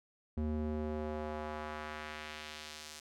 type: tone with band-pass filter sweep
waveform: square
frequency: 76.3 Hz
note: D#2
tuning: 33 cents flat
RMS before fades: -40 dBFS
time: 0.37-3 s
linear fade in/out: 5 ms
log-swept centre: 190 to 6500 Hz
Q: 0.97
effects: none